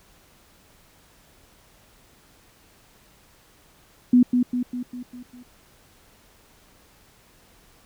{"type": "tone with echo", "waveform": "sine", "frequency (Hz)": 246.9, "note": "B3", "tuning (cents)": 0, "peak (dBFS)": -11, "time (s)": [4.13, 4.23], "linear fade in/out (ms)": 5, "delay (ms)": 200, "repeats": 6, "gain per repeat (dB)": -5, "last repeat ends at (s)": 5.43, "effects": ["pink hiss -56 dBFS RMS until 7.85 s"]}